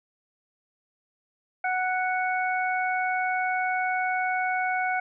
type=harmonic tone; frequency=740 Hz; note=F#5; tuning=in tune; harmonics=1 / 2 / 3; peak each=-26 / -29 / -31 dBFS; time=1.64-5 s; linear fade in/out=5 ms; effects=none